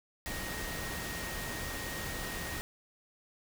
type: tone in noise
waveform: sine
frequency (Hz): 1870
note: A#6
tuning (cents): +5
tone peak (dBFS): -43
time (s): 0.26-2.61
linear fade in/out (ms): 0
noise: pink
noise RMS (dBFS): -39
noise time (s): 0.26-2.61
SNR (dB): -7
effects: none